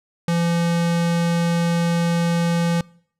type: tone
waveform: square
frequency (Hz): 170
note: F3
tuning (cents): -46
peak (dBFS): -18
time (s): 0.28-2.81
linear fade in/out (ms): 2
effects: noise-tail reverb RT60 0.6 s tail -24 dB re dry + low-pass 10000 Hz 12 dB/octave